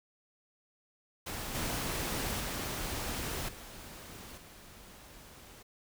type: noise with level steps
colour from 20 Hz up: pink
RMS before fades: -39 / -35 / -37 / -48 / -53 dBFS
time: 1.26-5.63 s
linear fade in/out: 10 ms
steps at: 1.54 / 2.4 / 3.48 / 4.37 s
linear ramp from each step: 10 ms
effects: none